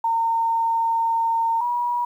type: tone pair in turn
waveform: sine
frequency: 914 / 964.5 Hz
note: A#5 / B5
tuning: -34 / -41 cents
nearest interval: minor second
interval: 93 cents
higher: second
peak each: -18 / -20 dBFS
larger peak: first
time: 0.04-1.61 / 1.61-2.05 s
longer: first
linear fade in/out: 5 ms
effects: 9-bit